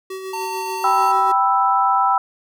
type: tone with tremolo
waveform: square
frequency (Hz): 379.9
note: F#4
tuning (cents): +46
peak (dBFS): -27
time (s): 0.1-1.32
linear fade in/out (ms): 5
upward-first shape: sine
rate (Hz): 6.8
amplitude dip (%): 40
type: tone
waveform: square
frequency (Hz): 904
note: A5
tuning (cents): +47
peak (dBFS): -25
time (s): 0.33-1.12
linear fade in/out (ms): 5
type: chord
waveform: sine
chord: E minor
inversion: first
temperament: equal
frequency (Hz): 784 / 987.8 / 1318.5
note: G5 / B5 / E6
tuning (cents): 0 / 0 / 0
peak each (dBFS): -18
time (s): 0.84-2.18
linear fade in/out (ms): 2
effects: none